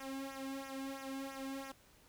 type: tone with flanger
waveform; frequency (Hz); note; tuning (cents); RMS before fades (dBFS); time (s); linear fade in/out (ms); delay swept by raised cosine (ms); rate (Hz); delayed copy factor
sawtooth; 270; C#4; -45; -44; 0-1.72; 5; 0.23 to 1.63; 3; -1
effects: pink hiss -65 dBFS RMS until 2.08 s